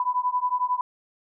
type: beating tone pair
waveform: sine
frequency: 990 / 1001 Hz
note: B5 / B5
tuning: +4 / +23 cents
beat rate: 11 Hz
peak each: -25 dBFS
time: 0-0.81 s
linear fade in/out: 2 ms
effects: none